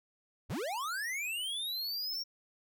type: linear sweep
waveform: square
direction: up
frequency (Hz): 50.2 to 5588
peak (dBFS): -35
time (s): 0.49-2.24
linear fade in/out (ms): 20
effects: none